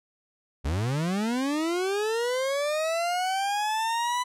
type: linear sweep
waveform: 40% pulse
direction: up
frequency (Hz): 62.6 to 1000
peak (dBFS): -24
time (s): 0.64-4.24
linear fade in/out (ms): 20
effects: low-pass 10000 Hz 12 dB/octave